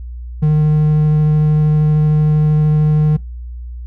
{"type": "tone with vibrato", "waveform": "triangle", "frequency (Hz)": 152.4, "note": "D#3", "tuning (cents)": -36, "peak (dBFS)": -7, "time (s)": [0.42, 3.17], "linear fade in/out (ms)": 10, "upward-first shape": "triangle", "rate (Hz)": 13, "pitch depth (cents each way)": 8, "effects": ["noise-tail reverb RT60 0.2 s tail -22 dB re dry", "added 60 Hz sine -25 dBFS peak until 3.86 s"]}